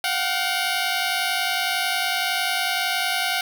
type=tone pair together; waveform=10% pulse; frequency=711 / 761.9 Hz; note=F5 / G5; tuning=+31 / -49 cents; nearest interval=minor second; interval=120 cents; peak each=-16 dBFS; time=0.04-3.41 s; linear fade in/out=2 ms; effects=none